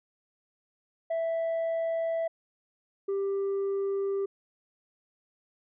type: tone pair in turn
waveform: sine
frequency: 659.3 / 394.2 Hz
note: E5 / G4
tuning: 0 / +10 cents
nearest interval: major sixth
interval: 890 cents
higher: first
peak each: -24 dBFS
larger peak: neither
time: 1.1-2.28 / 3.08-4.26 s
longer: neither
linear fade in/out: 10 ms
effects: tanh soft clip ceiling -26 dBFS